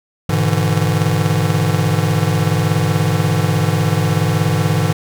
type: chord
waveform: square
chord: E dominant seventh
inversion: first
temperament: just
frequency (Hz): 103.01 / 123.61 / 148.33 / 164.81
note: G#2 / B2 / D3 / E3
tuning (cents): -14 / +2 / +18 / 0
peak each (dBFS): -19 / -23 / -19 / -19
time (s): 0.29-4.93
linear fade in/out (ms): 5
effects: none